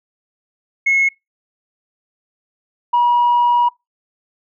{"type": "tone pair in turn", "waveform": "sine", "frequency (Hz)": [2177, 962.5], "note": ["C#7", "B5"], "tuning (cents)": [-32, -45], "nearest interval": "octave + major second", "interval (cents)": 1413, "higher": "first", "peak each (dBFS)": [-10, -9], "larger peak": "second", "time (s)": [[0.86, 1.09], [2.93, 3.69]], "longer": "second", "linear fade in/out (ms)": 10, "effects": ["noise-tail reverb RT60 0.2 s tail -25 dB re dry", "tanh soft clip ceiling -8 dBFS"]}